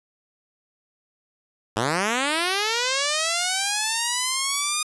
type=linear sweep; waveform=5% pulse; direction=up; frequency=100 to 1231 Hz; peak=-10 dBFS; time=1.76-4.83 s; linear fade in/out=5 ms; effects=resampled to 24000 Hz